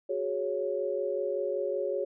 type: chord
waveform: sine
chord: F# suspended second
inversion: none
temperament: equal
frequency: 370 / 415.3 / 554.4 Hz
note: F#4 / G#4 / C#5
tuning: 0 / 0 / 0 cents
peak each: -34 / -33 / -31 dBFS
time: 0.09-2.05 s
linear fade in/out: 10 ms
effects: none